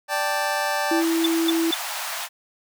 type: chord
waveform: 25% pulse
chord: D suspended fourth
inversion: none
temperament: just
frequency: 587.3 / 783.1 / 881 Hz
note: D5 / G5 / A5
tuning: 0 / -2 / +2 cents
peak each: -23 dBFS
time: 0.08-1.04 s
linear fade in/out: 50 ms
type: tone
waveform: sine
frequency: 329.6 Hz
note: E4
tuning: in tune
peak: -19 dBFS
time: 0.91-1.71 s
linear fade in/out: 5 ms
type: high-pass noise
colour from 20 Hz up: pink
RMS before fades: -30 dBFS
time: 0.98-2.29 s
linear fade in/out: 50 ms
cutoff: 660 Hz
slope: 48 dB/octave
type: tone bursts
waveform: sine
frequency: 3516 Hz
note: A7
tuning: 2 cents flat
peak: -18 dBFS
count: 3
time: 1.24-1.743 s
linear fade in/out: 5 ms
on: 21 ms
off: 220 ms
effects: none